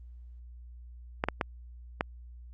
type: clicks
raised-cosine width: 0.5 ms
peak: -12 dBFS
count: 4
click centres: 1.239 / 1.286 / 1.412 / 2.009 s
effects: added 60 Hz sine -45 dBFS peak until 2.53 s + Opus 32 kbps